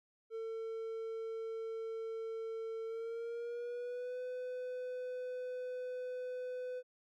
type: tone with pitch glide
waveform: triangle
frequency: 450 to 502.2 Hz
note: A4 to B4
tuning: +39 to +29 cents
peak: -37 dBFS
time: 0.3-6.83 s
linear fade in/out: 50 ms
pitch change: +190 cents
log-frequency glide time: 2.86-4.2 s
effects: none